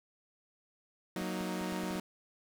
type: chord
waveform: sawtooth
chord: D# minor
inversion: first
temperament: equal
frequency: 185 / 233.1 / 311.1 Hz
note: F#3 / A#3 / D#4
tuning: 0 / 0 / 0 cents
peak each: -33 / -38 / -36 dBFS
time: 1.16-2 s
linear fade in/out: 2 ms
type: clicks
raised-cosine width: 3 ms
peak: -36 dBFS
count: 7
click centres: 1.214 / 1.41 / 1.613 / 1.725 / 1.835 / 1.909 / 1.957 s
effects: none